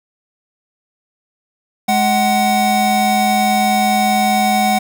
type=tone pair together; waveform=square; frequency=210 / 748.4 Hz; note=G#3 / F#5; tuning=+19 / +20 cents; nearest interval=octave + minor seventh; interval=2201 cents; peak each=-18 / -14 dBFS; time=1.88-4.79 s; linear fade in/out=10 ms; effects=none